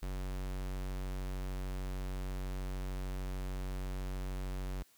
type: tone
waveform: square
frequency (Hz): 46.77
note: F#1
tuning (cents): +19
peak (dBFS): -37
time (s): 0.02-4.83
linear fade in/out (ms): 10
effects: white hiss -66 dBFS RMS until 4.97 s